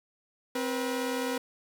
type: tone pair together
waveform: sawtooth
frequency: 261.6 / 483.7 Hz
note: C4 / B4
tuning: 0 / -36 cents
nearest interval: major seventh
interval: 1064 cents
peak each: -28 dBFS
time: 0.55-1.38 s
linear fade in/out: 5 ms
effects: none